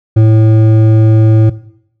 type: tone with hard clipping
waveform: sine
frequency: 110 Hz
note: A2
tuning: in tune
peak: -5 dBFS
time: 0.16-1.5 s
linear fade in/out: 10 ms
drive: 9 dB
effects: noise-tail reverb RT60 0.7 s tail -17 dB re dry